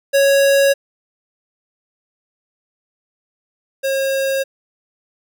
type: tone pair in turn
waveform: square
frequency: 554 / 540.4 Hz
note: C#5 / C#5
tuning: -1 / -44 cents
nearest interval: unison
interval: 43 cents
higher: first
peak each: -11 / -17 dBFS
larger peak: first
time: 0.13-0.74 / 3.83-4.44 s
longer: neither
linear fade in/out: 20 ms
effects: none